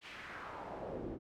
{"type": "noise with band-pass filter sweep", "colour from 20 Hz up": "brown", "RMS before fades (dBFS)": -45, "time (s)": [0.01, 1.19], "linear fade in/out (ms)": 50, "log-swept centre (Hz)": [3000, 310], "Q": 1.9, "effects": []}